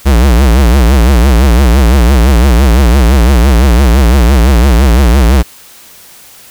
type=tone with vibrato; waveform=square; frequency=62.7 Hz; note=B1; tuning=27 cents sharp; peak=-4 dBFS; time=0.05-5.43 s; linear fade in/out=20 ms; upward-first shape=triangle; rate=5.9 Hz; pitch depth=250 cents each way; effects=white hiss -36 dBFS RMS until 6.5 s